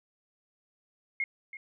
sine tone with echo, 2150 Hz, C7, 47 cents sharp, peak -27 dBFS, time 1.2-1.24 s, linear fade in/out 2 ms, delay 330 ms, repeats 1, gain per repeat -13 dB, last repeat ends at 1.57 s, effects none

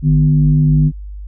sine tone with frequency modulation, 151.3 Hz, D#3, 48 cents flat, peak -8 dBFS, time 0.02-0.92 s, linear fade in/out 50 ms, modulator 98 Hz, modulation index 0.59, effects added 50 Hz sine -26 dBFS peak until 1.27 s

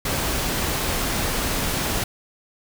pink noise, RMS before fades -24 dBFS, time 0.05-2.04 s, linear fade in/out 5 ms, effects none

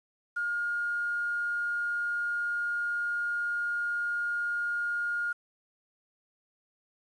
sine tone with quantisation, 1421 Hz, F6, 30 cents sharp, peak -28 dBFS, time 0.36-5.33 s, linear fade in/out 10 ms, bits 9, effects resampled to 24000 Hz

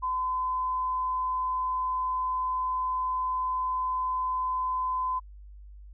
sine tone, 1019 Hz, C6, 46 cents flat, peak -26 dBFS, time 0.02-5.2 s, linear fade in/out 20 ms, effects added 50 Hz sine -44 dBFS peak until 5.93 s

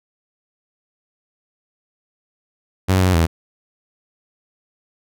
sawtooth tone with pitch steps, 94 / 92.1 / 82.5 Hz, F#2 / F#2 / E2, +28 / -7 / +2 cents, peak -9 dBFS, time 2.88-3.27 s, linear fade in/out 20 ms, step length 130 ms, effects none

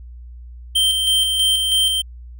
square tone with tremolo, 3133 Hz, G7, 2 cents flat, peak -14 dBFS, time 0.75-2.02 s, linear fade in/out 10 ms, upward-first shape square, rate 3.1 Hz, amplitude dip 35%, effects added 60 Hz sine -34 dBFS peak until 2.39 s

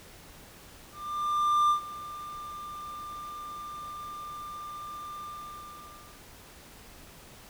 triangle tone with ADSR envelope, 1193 Hz, D6, 27 cents sharp, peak -18 dBFS, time 0.92-6.22 s, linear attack 780 ms, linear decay 100 ms, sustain -18 dB, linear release 1000 ms, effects pink hiss -51 dBFS RMS until 7.49 s

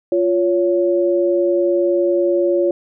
sine tone pair together, 349.2 / 560.8 Hz, F4 / C#5, 0 / +20 cents, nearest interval minor sixth, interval 820 cents, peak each -15 / -17 dBFS, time 0.12-2.71 s, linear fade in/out 2 ms, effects none

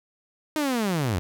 sawtooth linear sweep, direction down, 314.8 to 79.2 Hz, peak -19 dBFS, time 0.56-1.19 s, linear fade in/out 0 ms, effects none

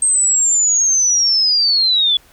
sine linear sweep, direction down, 8400 to 3400 Hz, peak -11 dBFS, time 0.02-2.17 s, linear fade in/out 2 ms, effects pink hiss -49 dBFS RMS until 2.32 s

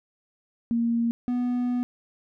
sine / triangle tone pair in turn, 233.1 / 246 Hz, A#3 / B3, 0 / -7 cents, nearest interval minor second, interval 93 cents, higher second, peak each -21 dBFS, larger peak neither, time 0.71-1.11 / 1.28-1.83 s, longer second, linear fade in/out 0 ms, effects none

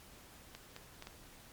clicks, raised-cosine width 0.2 ms, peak -29 dBFS, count 4, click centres 0.55 / 0.764 / 1.024 / 1.071 s, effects pink hiss -57 dBFS RMS until 1.52 s + MP3 96 kbps

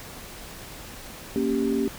sine chord, G diminished, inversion first, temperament equal, 233.1 / 277.2 / 392 Hz, Bb3 / Db4 / G4, 0 / 0 / 0 cents, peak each -26 dBFS, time 1.36-1.88 s, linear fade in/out 0 ms, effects pink hiss -41 dBFS RMS until 1.98 s

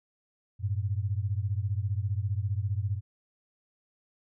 sine beating tone pair, 95.3 / 110.3 Hz, G2 / A2, -48 / +5 cents, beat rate 15 Hz, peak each -29 / -31 dBFS, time 0.59-3.01 s, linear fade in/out 50 ms, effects none

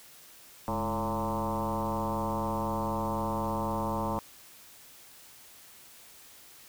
sine tone with frequency modulation, 558 Hz, C#5, 11 cents sharp, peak -28 dBFS, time 0.68-4.19 s, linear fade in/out 0 ms, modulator 116 Hz, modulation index 4.4, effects white hiss -53 dBFS RMS until 6.68 s

